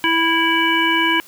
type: harmonic tone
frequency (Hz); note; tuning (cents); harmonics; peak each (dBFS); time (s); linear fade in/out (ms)
328.7; E4; -5; 1 / 3 / 5 / 7 / 9; -21 / -20 / -20 / -20 / -21; 0.04-1.2; 0
effects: white hiss -45 dBFS RMS until 1.27 s + high-pass 80 Hz 12 dB/octave